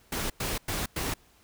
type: noise bursts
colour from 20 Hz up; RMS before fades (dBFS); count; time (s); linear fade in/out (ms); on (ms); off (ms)
pink; -31; 4; 0.12-1.14; 5; 180; 100
effects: pink hiss -61 dBFS RMS until 1.43 s